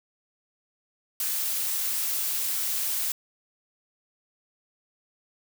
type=noise; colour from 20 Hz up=blue; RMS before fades=-28 dBFS; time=1.2-3.12 s; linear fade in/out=2 ms; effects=none